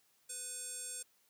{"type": "tone with band-pass filter", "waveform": "square", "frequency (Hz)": 500, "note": "B4", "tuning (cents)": 21, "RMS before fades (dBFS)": -44, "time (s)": [0.29, 1.03], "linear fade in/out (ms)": 10, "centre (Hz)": 8300, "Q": 5.8, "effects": ["white hiss -72 dBFS RMS until 1.29 s", "high-pass 80 Hz 12 dB/octave"]}